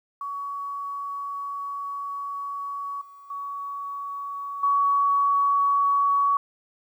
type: tone with level steps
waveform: sine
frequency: 1126 Hz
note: C#6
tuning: 27 cents sharp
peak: -29 / -44 / -30 / -18 dBFS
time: 0.21-6.37 s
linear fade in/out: 2 ms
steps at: 3.01 / 3.3 / 4.63 s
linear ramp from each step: 5 ms
effects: 10-bit